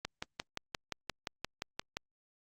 click train, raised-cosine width 0.2 ms, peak -18 dBFS, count 12, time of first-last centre 0.05-1.97 s, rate 5.73 Hz, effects Opus 48 kbps

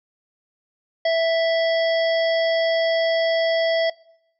harmonic tone, 659.3 Hz, E5, in tune, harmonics 1 / 3 / 5 / 7 / 8, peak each -17 / -27 / -31 / -34 / -35 dBFS, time 1.05-3.9 s, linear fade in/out 5 ms, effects noise-tail reverb RT60 0.8 s tail -24 dB re dry

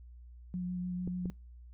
sine tone with vibrato, 180 Hz, F#3, 47 cents flat, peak -33 dBFS, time 0.54-1.3 s, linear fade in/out 0 ms, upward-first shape sine, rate 6.8 Hz, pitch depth 14 cents each way
clicks, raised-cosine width 3 ms, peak -26 dBFS, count 2, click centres 1.076 / 1.257 s
effects noise-tail reverb RT60 0.3 s tail -26 dB re dry + added 60 Hz sine -49 dBFS peak until 1.73 s

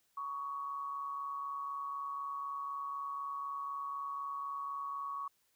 sine tone with amplitude modulation, 1118 Hz, C#6, 14 cents sharp, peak -35 dBFS, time 0.17-5.28 s, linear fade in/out 5 ms, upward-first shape sine, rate 144 Hz, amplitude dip 50%, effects white hiss -75 dBFS RMS until 5.55 s

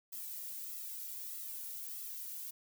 violet noise with flanger, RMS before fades -44 dBFS, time 0.12-2.51 s, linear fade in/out 10 ms, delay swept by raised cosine 1.5 to 2.12 ms, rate 1.6 Hz, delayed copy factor +0.9, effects none

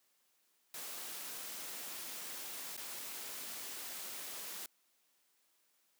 white noise with dropouts, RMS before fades -45 dBFS, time 0.74-4.66 s, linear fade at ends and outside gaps 2 ms, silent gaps 2.767-2.776 s, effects white hiss -75 dBFS RMS until 5.99 s + high-pass 200 Hz 12 dB/octave

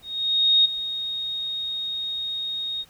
sine tone with ADSR envelope, 3728 Hz, A#7, 1 cent flat, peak -13 dBFS, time 0.02-2.85 s, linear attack 630 ms, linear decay 12 ms, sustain -13 dB, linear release 44 ms, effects pink hiss -55 dBFS RMS until 2.89 s

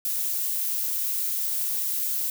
violet noise, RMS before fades -27 dBFS, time 0.05-2.3 s, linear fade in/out 2 ms, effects none

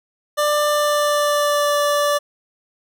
25% pulse tone with pitch glide, 593 to 582.1 Hz, D5 to D5, +17 to -15 cents, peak -12 dBFS, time 0.37-2.19 s, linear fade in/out 20 ms, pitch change -32 cents, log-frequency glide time 0.69-1.77 s, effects none

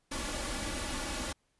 pink noise with comb filter, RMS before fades -36 dBFS, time 0.11-1.33 s, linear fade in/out 10 ms, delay 3.5 ms, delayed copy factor +0.7, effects pink hiss -75 dBFS RMS until 1.59 s + resampled to 24000 Hz

